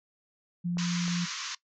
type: tone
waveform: sine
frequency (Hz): 174.61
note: F3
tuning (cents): 0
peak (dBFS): -27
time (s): 0.64-1.26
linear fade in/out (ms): 20
type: clicks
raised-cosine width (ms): 1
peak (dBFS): -29 / -32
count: 2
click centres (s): 0.771 / 1.08
type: band-pass noise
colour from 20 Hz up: white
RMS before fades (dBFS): -37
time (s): 0.78-1.55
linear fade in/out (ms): 5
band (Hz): 970 to 6800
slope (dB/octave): 96
effects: noise-tail reverb RT60 0.1 s tail -19 dB re dry